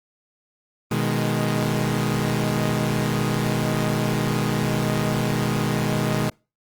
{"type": "chord", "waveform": "sawtooth", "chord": "G# minor", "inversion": "first", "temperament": "equal", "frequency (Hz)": [123.47, 155.56, 207.7], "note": ["B2", "D#3", "G#3"], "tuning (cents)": [0, 0, 0], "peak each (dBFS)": -21, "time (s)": [0.91, 6.3], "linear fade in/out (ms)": 5, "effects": ["noise-tail reverb RT60 0.3 s tail -25 dB re dry", "Opus 24 kbps"]}